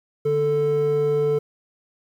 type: tone pair together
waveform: triangle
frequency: 146.83 / 440.7 Hz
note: D3 / A4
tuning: 0 / +3 cents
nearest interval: octave + perfect fifth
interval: 1903 cents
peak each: -23 / -15 dBFS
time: 0.25-1.39 s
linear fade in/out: 10 ms
effects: tanh soft clip ceiling -13 dBFS + 9-bit